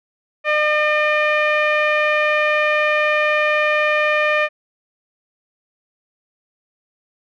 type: tone with low-pass filter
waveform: sawtooth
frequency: 604 Hz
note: D5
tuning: 48 cents sharp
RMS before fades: -17 dBFS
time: 0.44-4.49 s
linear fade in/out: 50 ms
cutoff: 2200 Hz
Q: 4.6
effects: none